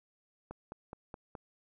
click train, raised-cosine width 1 ms, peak -29 dBFS, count 5, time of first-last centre 0.51-1.352 s, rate 4.75 Hz, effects none

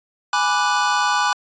square chord, G# half-diminished seventh, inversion none, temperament equal, 830.6 / 987.8 / 1174.7 / 1480 Hz, G#5 / B5 / D6 / F#6, 0 / 0 / 0 / 0 cents, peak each -23 dBFS, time 0.33-1.33 s, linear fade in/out 2 ms, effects resampled to 16000 Hz

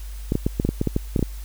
clicks, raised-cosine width 3 ms, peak -7 dBFS, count 12, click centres 0.321 / 0.354 / 0.465 / 0.599 / 0.65 / 0.69 / 0.814 / 0.873 / 0.964 / 1.162 / 1.193 / 1.227 s, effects added 50 Hz sine -31 dBFS peak until 1.44 s + white hiss -47 dBFS RMS until 1.44 s

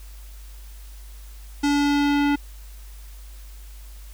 square tone with low-pass filter sweep, 287.3 Hz, D4, 38 cents flat, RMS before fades -20 dBFS, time 1.63-2.36 s, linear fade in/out 10 ms, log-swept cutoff 7100 to 2600 Hz, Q 1.1, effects added 50 Hz sine -38 dBFS peak until 4.13 s + white hiss -51 dBFS RMS until 4.13 s

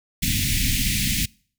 pink band-stop noise, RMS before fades -22 dBFS, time 0.22-1.26 s, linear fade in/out 10 ms, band 270 to 2000 Hz, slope 48 dB/octave, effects noise-tail reverb RT60 0.5 s tail -26 dB re dry

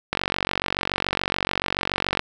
click train, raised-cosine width 0.3 ms, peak -5 dBFS, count 98, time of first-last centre 0.13-2.194 s, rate 47 Hz, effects none

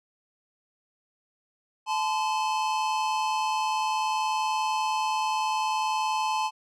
square tone pair together, 865 / 1025.6 Hz, A5 / C6, -30 / -35 cents, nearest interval minor third, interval 295 cents, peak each -27 / -30 dBFS, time 1.86-6.51 s, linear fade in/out 50 ms, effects low-pass 7000 Hz 12 dB/octave

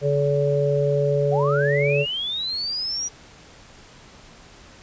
harmonic tone, 142.9 Hz, D3, 47 cents flat, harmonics 1 / 3 / 4, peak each -22 / -22 / -22 dBFS, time 0.01-2.06 s, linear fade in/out 50 ms
sine linear sweep, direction up, 679 to 5830 Hz, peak -24 dBFS, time 1.31-3.09 s, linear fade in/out 20 ms
effects pink hiss -47 dBFS RMS until 4.82 s + resampled to 16000 Hz

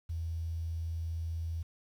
sine tone, 82.41 Hz, E2, in tune, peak -33 dBFS, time 0.09-1.63 s, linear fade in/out 10 ms, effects 10-bit

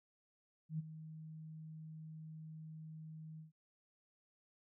sine tone with ADSR envelope, 157.6 Hz, D#3, 23 cents sharp, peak -35 dBFS, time 0.69-3.52 s, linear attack 100 ms, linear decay 22 ms, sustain -13 dB, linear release 130 ms, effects none

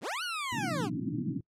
20% pulse linear two-way sweep, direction up then down, 98 to 1500 to 322.3 Hz, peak -28 dBFS, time 0.01-0.9 s, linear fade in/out 50 ms, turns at 0.23 s
white band-pass noise, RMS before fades -34 dBFS, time 0.52-1.41 s, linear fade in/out 5 ms, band 110 to 330 Hz, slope 96 dB/octave
effects noise-tail reverb RT60 0.1 s tail -24 dB re dry + low-pass 10000 Hz 12 dB/octave

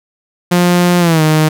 sawtooth tone with pitch glide, 176.6 to 155.53 Hz, F3 to D#3, +20 to 0 cents, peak -4 dBFS, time 0.51-1.49 s, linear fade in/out 10 ms, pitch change -220 cents, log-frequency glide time 0.99-1.22 s, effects none

